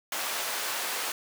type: high-pass noise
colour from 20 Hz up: pink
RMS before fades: -32 dBFS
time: 0.12-1.12 s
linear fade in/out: 2 ms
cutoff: 730 Hz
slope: 12 dB/octave
effects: none